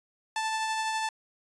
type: tone with tremolo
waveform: sawtooth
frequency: 880 Hz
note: A5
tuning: in tune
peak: -23 dBFS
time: 0.36-1.09 s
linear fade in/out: 2 ms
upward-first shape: triangle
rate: 12 Hz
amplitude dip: 30%
effects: resampled to 22050 Hz